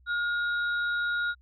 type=tone pair together; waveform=sine; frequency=1425 / 3810 Hz; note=F6 / A#7; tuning=+34 / +37 cents; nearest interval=octave + perfect fourth; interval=1703 cents; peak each=-26 / -38 dBFS; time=0.06-1.35 s; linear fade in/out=50 ms; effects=added 63 Hz sine -56 dBFS peak until 1.41 s